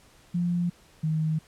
sine tone pair in turn, 174.61 / 157.06 Hz, F3 / D#3, 0 / +17 cents, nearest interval major second, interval 183 cents, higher first, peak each -23 dBFS, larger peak neither, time 0.34-0.7 / 1.03-1.39 s, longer neither, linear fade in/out 10 ms, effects pink hiss -57 dBFS RMS until 1.47 s + low-pass 11000 Hz 12 dB/octave

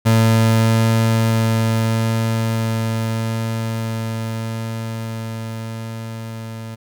30% pulse tone with level ramp, 112.6 Hz, A2, 40 cents sharp, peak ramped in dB -8 to -26 dBFS, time 0.05-6.76 s, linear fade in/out 20 ms, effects none

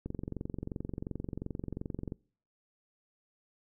click train, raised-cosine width 3 ms, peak -24 dBFS, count 48, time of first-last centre 0.06-2.121 s, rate 22.8 Hz, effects noise-tail reverb RT60 0.5 s tail -25 dB re dry

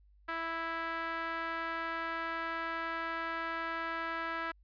sawtooth tone with band-pass filter, 329.6 Hz, E4, in tune, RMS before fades -37 dBFS, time 0.28-4.52 s, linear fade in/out 10 ms, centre 1500 Hz, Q 2.3, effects added 50 Hz sine -60 dBFS peak until 4.63 s + resampled to 11025 Hz

